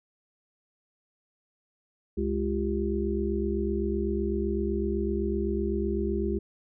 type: harmonic tone with a mistuned harmonic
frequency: 68.8 Hz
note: C#2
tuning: 12 cents flat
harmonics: 1 / 3 / 5 / 6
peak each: -31 / -31 / -31 / -31 dBFS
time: 2.17-6.39 s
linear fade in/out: 10 ms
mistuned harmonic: 6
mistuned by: -90 cents
effects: none